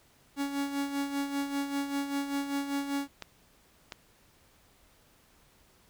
45% pulse tone with tremolo, 280.4 Hz, C#4, 20 cents sharp, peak -28 dBFS, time 0.36-3.08 s, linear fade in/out 50 ms, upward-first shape sine, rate 5.1 Hz, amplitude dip 60%
clicks, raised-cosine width 0.2 ms, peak -21 dBFS, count 2, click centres 3.223 / 3.922 s
effects pink hiss -63 dBFS RMS until 5.89 s

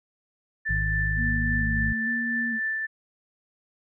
sine tone with tremolo, 1765 Hz, A6, 5 cents sharp, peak -24 dBFS, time 0.65-2.87 s, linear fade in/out 20 ms, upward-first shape triangle, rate 3.6 Hz, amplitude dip 30%
harmonic tone, 51.91 Hz, G#1, in tune, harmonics 1 / 2 / 3, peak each -27 / -30 / -32 dBFS, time 0.69-1.93 s, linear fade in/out 10 ms
sine tone with vibrato, 230.2 Hz, A#3, 22 cents flat, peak -29 dBFS, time 1.16-2.6 s, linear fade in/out 50 ms, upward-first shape square, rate 1.1 Hz, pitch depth 36 cents each way
effects none

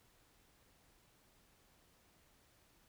silence, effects pink hiss -70 dBFS RMS until 2.88 s

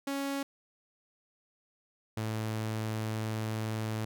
sawtooth tone pair in turn, 277.2 / 109.71 Hz, C#4 / A2, 0 / -5 cents, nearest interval octave + major third, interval 1605 cents, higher first, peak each -28 dBFS, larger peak neither, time 0.07-0.43 / 2.17-4.05 s, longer second, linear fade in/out 5 ms, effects none

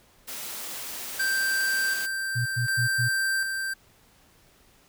white high-pass noise, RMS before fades -36 dBFS, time 0.27-2.07 s, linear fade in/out 20 ms, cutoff 180 Hz, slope 12 dB/octave
square tone with tremolo, 1568 Hz, G6, in tune, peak -24 dBFS, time 1.19-3.74 s, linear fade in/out 10 ms, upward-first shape square, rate 0.67 Hz, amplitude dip 40%
sine tone bursts, 120 Hz, B2, 49 cents flat, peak -24 dBFS, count 4, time 2.35-3.09 s, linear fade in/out 20 ms, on 110 ms, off 100 ms
effects pink hiss -59 dBFS RMS until 4.88 s

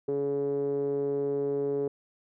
5% pulse tone with low-pass filter, 141 Hz, C#3, 30 cents sharp, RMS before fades -29 dBFS, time 0.08-1.88 s, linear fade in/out 5 ms, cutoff 400 Hz, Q 8.2, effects none

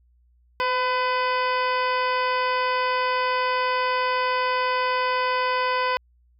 harmonic tone with a mistuned harmonic, 503 Hz, B4, 32 cents sharp, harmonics 1 / 2 / 3 / 4 / 5 / 6 / 7 / 9 / 10, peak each -27 / -23 / -30 / -32 / -33 / -36 / -42 / -39 / -41 dBFS, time 0.6-5.97 s, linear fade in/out 0 ms, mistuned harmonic 1, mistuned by +22 cents, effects added 60 Hz sine -57 dBFS peak until 6.39 s

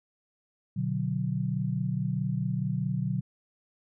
sine chord, B minor, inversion none, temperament just, 123.47 / 148.16 / 185.21 Hz, B2 / D3 / F#3, 0 / +16 / +2 cents, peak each -31 dBFS, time 0.76-3.21 s, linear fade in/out 10 ms, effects none

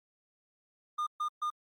triangle tone bursts, 1214 Hz, D#6, 43 cents flat, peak -28 dBFS, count 3, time 0.98-1.504 s, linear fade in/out 10 ms, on 88 ms, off 130 ms, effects Opus 48 kbps

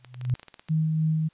sine tone with exponential growth, 125 Hz, B2, 21 cents sharp, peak -18 dBFS, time 0-0.34 s, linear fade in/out 0 ms, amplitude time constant 72 ms
clicks, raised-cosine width 0.2 ms, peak -26 dBFS, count 12, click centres 0.047 / 0.144 / 0.213 / 0.251 / 0.298 / 0.353 / 0.396 / 0.431 / 0.483 / 0.542 / 0.595 / 0.686 s
sine tone with tremolo, 157.7 Hz, D#3, 24 cents sharp, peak -20 dBFS, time 0.69-1.29 s, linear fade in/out 20 ms, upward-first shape sine, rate 3.3 Hz, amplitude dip 25%
effects white hiss -63 dBFS RMS until 1.33 s + resampled to 8000 Hz

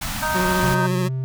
pink band-stop noise, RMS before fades -27 dBFS, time 0.01-0.75 s, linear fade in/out 10 ms, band 280 to 640 Hz, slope 48 dB/octave
harmonic tone, 311.1 Hz, D#4, in tune, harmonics 2 / 3 / 4 / 5, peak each -29 / -24 / -29 / -25 dBFS, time 0.22-0.87 s, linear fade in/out 10 ms
25% pulse tone with vibrato, 182.6 Hz, F#3, 23 cents flat, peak -17 dBFS, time 0.34-1.09 s, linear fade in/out 20 ms, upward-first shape sine, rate 14 Hz, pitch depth 31 cents each way
triangle tone, 130.81 Hz, C3, in tune, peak -20 dBFS, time 0.63-1.24 s, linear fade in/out 0 ms
effects none

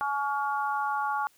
harmonic tone, 282.1 Hz, C#4, 30 cents sharp, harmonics 3 / 4 / 5, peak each -29 / -31 / -33 dBFS, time 0.01-1.27 s, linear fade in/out 0 ms, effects white hiss -63 dBFS RMS until 1.37 s

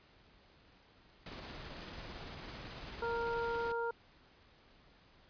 pink noise with tremolo, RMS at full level -46 dBFS, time 1.26-3.72 s, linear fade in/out 2 ms, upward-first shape sine, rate 18 Hz, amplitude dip 25%
harmonic tone, 466.2 Hz, A#4, in tune, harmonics 1 / 2 / 3, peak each -36 / -39 / -41 dBFS, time 3.02-3.91 s, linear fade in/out 5 ms
effects pink hiss -64 dBFS RMS until 5.29 s + resampled to 11025 Hz

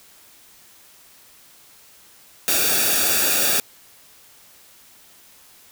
white noise with comb filter, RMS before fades -19 dBFS, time 2.48-3.6 s, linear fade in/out 0 ms, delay 0.97 ms, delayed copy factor -0.75, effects white hiss -50 dBFS RMS until 5.71 s

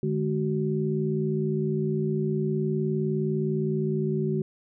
sine tone cluster, 150.8 / 210.4 / 375.2 Hz, D3 / G#3 / F#4, +46 / +23 / +24 cents, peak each -27 / -29 / -28 dBFS, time 0.03-4.42 s, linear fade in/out 2 ms, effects none

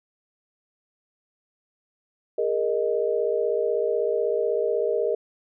sine chord, Ab suspended second, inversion none, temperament equal with one note detuned, 410.1 / 466.2 / 622.3 Hz, Ab4 / Bb4 / Eb5, -22 / 0 / 0 cents, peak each -26 / -24 / -27 dBFS, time 2.38-5.15 s, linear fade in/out 5 ms, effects none

